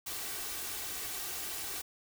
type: noise with comb filter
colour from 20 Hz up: white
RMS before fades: -39 dBFS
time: 0.06-1.82 s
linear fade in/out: 10 ms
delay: 2.6 ms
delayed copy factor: +0.55
effects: none